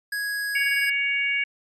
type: tone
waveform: square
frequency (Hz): 1661.2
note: G#6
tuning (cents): 0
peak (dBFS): -26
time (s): 0.12-0.9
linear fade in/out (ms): 5
type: harmonic tone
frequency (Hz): 560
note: C#5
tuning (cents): +18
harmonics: 3 / 4 / 5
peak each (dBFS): -30 / -22 / -30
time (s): 0.55-1.44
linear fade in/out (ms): 5
effects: MP3 64 kbps